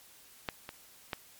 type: clicks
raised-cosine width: 0.3 ms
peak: -16 / -24 / -17 dBFS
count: 3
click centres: 0.488 / 0.691 / 1.132 s
effects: white hiss -57 dBFS RMS until 1.39 s + MP3 96 kbps